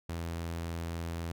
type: tone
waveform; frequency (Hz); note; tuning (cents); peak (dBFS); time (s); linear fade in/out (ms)
sawtooth; 83.8; E2; +29; -31; 0.09-1.32; 5
effects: none